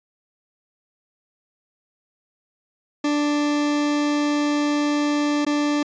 40% pulse tone with dropouts, 293.7 Hz, D4, in tune, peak -18 dBFS, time 3.04-5.83 s, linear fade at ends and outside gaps 5 ms, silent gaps 5.45-5.465 s, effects resampled to 16000 Hz

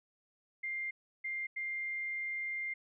sine tone bursts at uneven times, 2100 Hz, C7, 6 cents sharp, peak -35 dBFS, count 3, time 0.63-0.91 / 1.24-1.47 / 1.56-2.74 s, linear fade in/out 10 ms, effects none

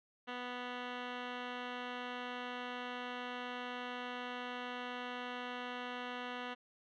10% pulse tone with low-pass filter, 246.9 Hz, B3, in tune, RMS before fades -43 dBFS, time 0.27-6.55 s, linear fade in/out 20 ms, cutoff 2600 Hz, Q 7.7, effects none

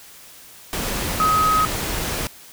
sine tone in noise, 1266 Hz, D#6, 30 cents sharp, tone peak -15 dBFS, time 1.2-1.65 s, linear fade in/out 0 ms, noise pink, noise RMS -25 dBFS, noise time 0.73-2.27 s, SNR +7 dB, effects white hiss -44 dBFS RMS until 2.52 s

